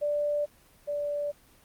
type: tone pair in turn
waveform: sine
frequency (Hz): 587.3 / 582.6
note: D5 / D5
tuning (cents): 0 / -14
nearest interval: unison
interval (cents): 14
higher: first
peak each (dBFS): -25 / -28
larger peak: first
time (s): 0.01-0.46 / 0.87-1.32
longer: neither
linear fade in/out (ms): 20
effects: pink hiss -59 dBFS RMS until 1.64 s + Opus 24 kbps